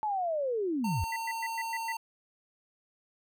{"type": "linear sweep", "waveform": "sine", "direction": "down", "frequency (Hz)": [875, 69.4], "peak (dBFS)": -28, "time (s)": [0.03, 1.04], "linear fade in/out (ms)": 0}
{"type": "tone", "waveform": "square", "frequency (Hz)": 909, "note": "A#5", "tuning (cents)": -44, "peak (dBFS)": -34, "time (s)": [0.84, 1.97], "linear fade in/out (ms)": 5}
{"type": "tone bursts", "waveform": "sine", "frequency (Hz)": 1975.5, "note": "B6", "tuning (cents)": 0, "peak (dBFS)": -33, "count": 6, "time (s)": [1.12, 1.922], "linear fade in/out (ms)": 5, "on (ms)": 42, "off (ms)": 110}
{"effects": []}